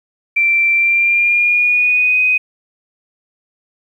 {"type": "tone with pitch glide", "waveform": "sine", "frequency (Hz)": [2349, 2503], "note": ["D7", "D#7"], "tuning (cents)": [0, 10], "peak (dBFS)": -10, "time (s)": [0.36, 2.38], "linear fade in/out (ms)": 10, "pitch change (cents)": 110, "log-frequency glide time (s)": [0.74, 2.2], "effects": ["8-bit"]}